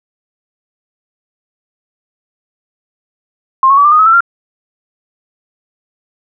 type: tone with pitch steps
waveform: sine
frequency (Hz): 1060 / 1101.2 / 1144 / 1188.4 / 1234.6 / 1282.6 / 1332.4 / 1384.2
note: C6 / C#6 / D6 / D6 / D#6 / E6 / E6 / F6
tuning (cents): +22 / -12 / -46 / +20 / -14 / -48 / +18 / -16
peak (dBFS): -4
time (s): 3.63-4.206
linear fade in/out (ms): 2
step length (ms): 72
effects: none